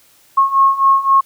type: beating tone pair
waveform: sine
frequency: 1085 / 1088.8 Hz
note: C#6 / C#6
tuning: -37 / -31 cents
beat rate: 3.8 Hz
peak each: -14 / -11 dBFS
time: 0.37-1.21 s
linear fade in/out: 10 ms
effects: white hiss -51 dBFS RMS until 1.25 s